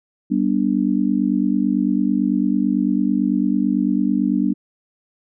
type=chord; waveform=sine; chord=G major; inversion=none; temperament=just; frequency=196 / 245 / 294 Hz; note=G3 / B3 / D4; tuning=0 / -14 / +2 cents; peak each=-20 dBFS; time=0.3-4.54 s; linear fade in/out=20 ms; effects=none